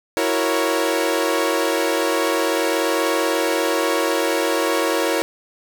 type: chord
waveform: sawtooth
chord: F# dominant seventh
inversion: third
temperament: equal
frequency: 329.6 / 370 / 466.2 / 554.4 Hz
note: E4 / F#4 / A#4 / C#5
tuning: 0 / 0 / 0 / 0 cents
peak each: -19 / -22 / -19 / -19 dBFS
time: 0.17-5.22 s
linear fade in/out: 0 ms
effects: 8-bit